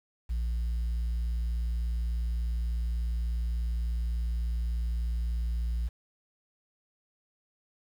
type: tone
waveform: sine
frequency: 58.27 Hz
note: A#1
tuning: in tune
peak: -25 dBFS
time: 0.29-5.89 s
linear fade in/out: 20 ms
effects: tanh soft clip ceiling -26 dBFS + 9-bit